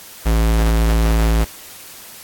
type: tone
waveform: square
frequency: 55.4 Hz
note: A1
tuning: 13 cents sharp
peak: -13 dBFS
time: 0.25-1.45 s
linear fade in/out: 20 ms
effects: white hiss -38 dBFS RMS until 2.23 s + AAC 64 kbps